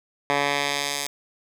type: tone with band-pass filter sweep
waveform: 10% pulse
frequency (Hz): 142.6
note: C#3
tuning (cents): +49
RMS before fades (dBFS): -25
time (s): 0.3-1.07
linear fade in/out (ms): 0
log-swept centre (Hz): 1500 to 7600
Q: 0.73
effects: none